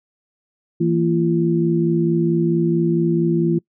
sine tone cluster, 164.9 / 229.4 / 341.3 Hz, E3 / A#3 / F4, +1 / -28 / -40 cents, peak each -18 / -23 / -18 dBFS, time 0.8-3.59 s, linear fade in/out 10 ms, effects noise-tail reverb RT60 0.1 s tail -25 dB re dry

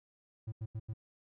triangle tone bursts, 110 Hz, A2, in tune, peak -34 dBFS, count 4, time 0.47-0.936 s, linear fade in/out 10 ms, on 52 ms, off 86 ms, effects none

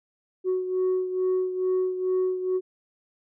sine beating tone pair, 370 / 372.3 Hz, F#4 / F#4, 0 / +11 cents, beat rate 2.3 Hz, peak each -22 / -28 dBFS, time 0.44-2.61 s, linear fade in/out 50 ms, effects tanh soft clip ceiling -19 dBFS

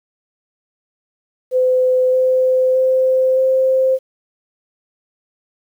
sine tone with pitch steps, 510 / 514.4 / 518.9 / 523.4 Hz, C5 / C5 / C5 / C5, -44 / -30 / -14 / 0 cents, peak -11 dBFS, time 1.51-3.99 s, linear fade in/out 50 ms, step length 620 ms, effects 8-bit

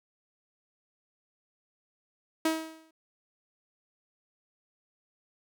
sawtooth tone with exponential decay, 320 Hz, D#4, 49 cents sharp, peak -19 dBFS, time 2.45-2.91 s, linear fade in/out 5 ms, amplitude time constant 98 ms, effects none

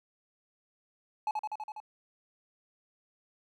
triangle tone with echo, 855 Hz, A5, 50 cents flat, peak -26 dBFS, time 1.27-1.31 s, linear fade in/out 2 ms, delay 82 ms, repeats 6, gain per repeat -2 dB, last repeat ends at 1.802 s, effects none

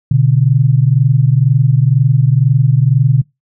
sine tone pair together, 122.86 / 144.9 Hz, B2 / D3, -9 / -23 cents, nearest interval minor third, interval 286 cents, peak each -10 dBFS, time 0.11-3.22 s, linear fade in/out 5 ms, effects noise-tail reverb RT60 0.2 s tail -24 dB re dry

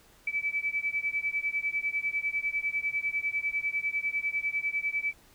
sine beating tone pair, 2300 / 2310 Hz, D7 / D7, -37 / -29 cents, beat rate 10 Hz, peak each -31 dBFS, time 0.27-5.13 s, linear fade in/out 5 ms, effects pink hiss -59 dBFS RMS until 5.34 s

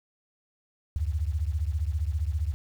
sine beating tone pair, 72.5 / 87.5 Hz, D2 / F2, -22 / +4 cents, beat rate 15 Hz, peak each -27 / -30 dBFS, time 0.96-2.54 s, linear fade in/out 0 ms, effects 9-bit

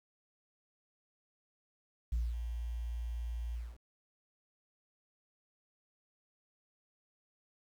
sine tone with ADSR envelope, 58.27 Hz, A#1, in tune, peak -27 dBFS, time 2.12-3.78 s, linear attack 8 ms, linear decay 210 ms, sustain -8 dB, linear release 230 ms, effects tanh soft clip ceiling -28 dBFS + 10-bit

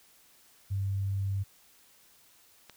sine tone, 98 Hz, G2, in tune, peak -28 dBFS, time 0.7-1.44 s, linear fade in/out 20 ms
click, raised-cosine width 0.2 ms, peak -29 dBFS, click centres 2.697 s
effects white hiss -61 dBFS RMS until 2.76 s

